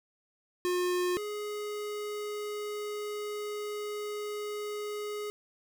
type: tone pair in turn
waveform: square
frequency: 358.8 / 417.8 Hz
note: F4 / G#4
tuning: +47 / +10 cents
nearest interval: minor third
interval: 263 cents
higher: second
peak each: -28 / -35 dBFS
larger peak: first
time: 0.65-1.17 / 1.17-5.3 s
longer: second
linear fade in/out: 0 ms
effects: none